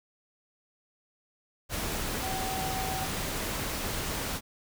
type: tone in noise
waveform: sine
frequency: 760 Hz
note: F#5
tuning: 46 cents sharp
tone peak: -34 dBFS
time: 2.2-3.08 s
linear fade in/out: 50 ms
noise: pink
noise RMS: -33 dBFS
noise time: 1.69-4.41 s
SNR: -4 dB
effects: none